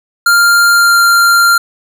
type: tone with pitch glide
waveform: square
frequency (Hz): 1396.9 to 1388.9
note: F6 to F6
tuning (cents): 0 to -10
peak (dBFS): -6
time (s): 0.26-1.58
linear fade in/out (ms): 5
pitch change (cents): -10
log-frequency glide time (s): 0.72-0.99
effects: none